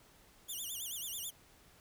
5% pulse tone with vibrato, 3185 Hz, G7, 27 cents sharp, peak -32 dBFS, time 0.48-1.31 s, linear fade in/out 20 ms, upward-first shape sine, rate 9.2 Hz, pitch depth 210 cents each way, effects pink hiss -63 dBFS RMS until 1.8 s

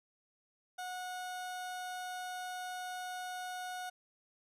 30% pulse tone, 731 Hz, F#5, 21 cents flat, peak -37 dBFS, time 0.78-3.9 s, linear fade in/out 10 ms, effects resampled to 32000 Hz

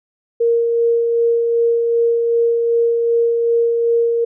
sine tone with tremolo, 466.2 Hz, A#4, in tune, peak -11 dBFS, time 0.4-4.25 s, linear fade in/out 10 ms, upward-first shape sine, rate 2.6 Hz, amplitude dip 30%, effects none

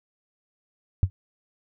sine tone with exponential decay, 93.5 Hz, F#2, 19 cents sharp, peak -11 dBFS, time 1.03-1.1 s, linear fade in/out 0 ms, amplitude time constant 15 ms, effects none

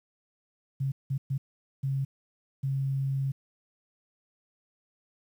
sine tone bursts at uneven times, 135.9 Hz, C#3, 34 cents flat, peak -26 dBFS, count 5, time 0.8-0.92 / 1.1-1.18 / 1.3-1.38 / 1.83-2.05 / 2.63-3.32 s, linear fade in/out 10 ms, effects 10-bit

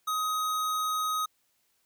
square tone, 1258 Hz, D#6, 19 cents sharp, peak -28 dBFS, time 0.07-1.26 s, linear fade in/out 10 ms, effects white hiss -72 dBFS RMS until 1.85 s

